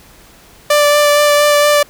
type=tone with vibrato; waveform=sawtooth; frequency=587.3 Hz; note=D5; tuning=in tune; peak=-4 dBFS; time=0.7-1.83 s; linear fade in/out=5 ms; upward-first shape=sine; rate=4.3 Hz; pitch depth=12 cents each way; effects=pink hiss -43 dBFS RMS until 1.89 s